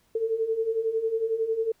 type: beating tone pair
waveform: sine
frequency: 440 / 451 Hz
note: A4 / A4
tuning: 0 / +43 cents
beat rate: 11 Hz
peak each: -30 / -25 dBFS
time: 0.15-1.72 s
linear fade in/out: 5 ms
effects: pink hiss -66 dBFS RMS until 1.8 s